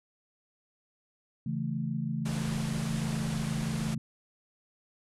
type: chord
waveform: sine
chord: A major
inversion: first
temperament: equal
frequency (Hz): 138.59 / 164.81 / 220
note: C#3 / E3 / A3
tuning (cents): 0 / 0 / 0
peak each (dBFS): -34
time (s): 1.46-3.98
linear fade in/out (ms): 5
type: low-pass noise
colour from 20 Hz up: pink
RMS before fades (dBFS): -40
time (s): 2.25-3.95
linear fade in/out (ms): 10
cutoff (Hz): 11000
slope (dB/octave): 48
effects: none